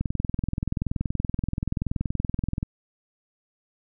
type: click train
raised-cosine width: 5 ms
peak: -13 dBFS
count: 56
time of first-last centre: 0.01-2.629 s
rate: 21 Hz
effects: none